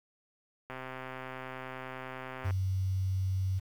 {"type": "click train", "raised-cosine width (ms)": 0.5, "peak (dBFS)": -26, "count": 236, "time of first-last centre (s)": [0.7, 2.508], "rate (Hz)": 130}
{"type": "tone", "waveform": "sine", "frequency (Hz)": 94.5, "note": "F#2", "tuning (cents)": 37, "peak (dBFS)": -28, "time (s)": [2.44, 3.6], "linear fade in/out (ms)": 20}
{"effects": ["9-bit"]}